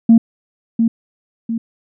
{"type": "tone with echo", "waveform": "sine", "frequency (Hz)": 228.5, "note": "A#3", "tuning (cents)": -34, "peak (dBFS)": -3, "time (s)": [0.09, 0.18], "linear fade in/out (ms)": 5, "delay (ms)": 700, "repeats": 2, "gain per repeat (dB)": -7, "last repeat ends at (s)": 1.58, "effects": ["tanh soft clip ceiling -1 dBFS"]}